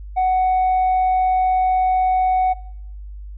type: tone with tanh clipping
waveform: sine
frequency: 744 Hz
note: F#5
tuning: 9 cents sharp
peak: -15 dBFS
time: 0.16-2.54 s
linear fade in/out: 20 ms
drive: 1 dB
effects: noise-tail reverb RT60 0.8 s tail -22 dB re dry + added 50 Hz sine -31 dBFS peak until 3.37 s